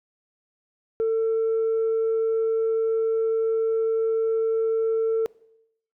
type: tone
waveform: sine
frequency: 448.2 Hz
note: A4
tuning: 32 cents sharp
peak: -18 dBFS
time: 1-5.26 s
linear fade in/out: 0 ms
effects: noise-tail reverb RT60 0.8 s tail -23 dB re dry + tanh soft clip ceiling -18 dBFS